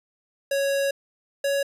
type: tone pair in turn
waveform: square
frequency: 554.4 / 558.6 Hz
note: C#5 / C#5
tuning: 0 / +13 cents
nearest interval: unison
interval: 13 cents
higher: second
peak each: -22 dBFS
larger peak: neither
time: 0.51-0.91 / 1.44-1.63 s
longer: first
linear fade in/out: 5 ms
effects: resampled to 32000 Hz